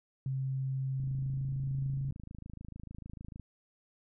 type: tone with pitch glide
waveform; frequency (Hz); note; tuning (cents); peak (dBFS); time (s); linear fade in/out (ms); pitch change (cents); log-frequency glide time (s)
sine; 133.2 to 135.76; C3 to C#3; +31 to -36; -31; 0.26-2.11; 2; +33; 1.09-1.85
type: click train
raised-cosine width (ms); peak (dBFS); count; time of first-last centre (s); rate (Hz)
5; -33; 65; 1-3.397; 26.7
effects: none